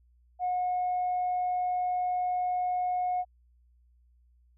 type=tone; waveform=sine; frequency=725 Hz; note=F#5; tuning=35 cents flat; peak=-25 dBFS; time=0.39-3.25 s; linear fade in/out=50 ms; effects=tanh soft clip ceiling -23 dBFS + added 60 Hz sine -60 dBFS peak until 4.57 s